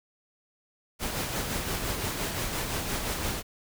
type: noise with tremolo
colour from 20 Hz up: pink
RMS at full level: -30 dBFS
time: 0.99-3.43 s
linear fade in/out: 50 ms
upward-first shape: sine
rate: 5.8 Hz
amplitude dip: 35%
effects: none